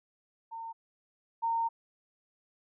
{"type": "tone pair in turn", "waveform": "sine", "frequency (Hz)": [910, 917.4], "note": ["A#5", "A#5"], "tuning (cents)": [-42, -28], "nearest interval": "unison", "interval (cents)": 14, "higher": "second", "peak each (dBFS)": [-38, -27], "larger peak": "second", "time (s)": [[0.51, 0.73], [1.42, 1.69]], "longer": "second", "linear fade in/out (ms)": 20, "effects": []}